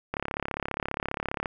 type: click train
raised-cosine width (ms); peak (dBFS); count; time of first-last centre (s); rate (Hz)
0.5; -14; 47; 0.14-1.458; 34.9
effects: none